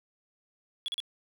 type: tone bursts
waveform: triangle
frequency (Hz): 3372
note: G#7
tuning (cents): +26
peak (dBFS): -29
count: 3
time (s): 0.86-1.002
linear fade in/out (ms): 0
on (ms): 22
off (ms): 38
effects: none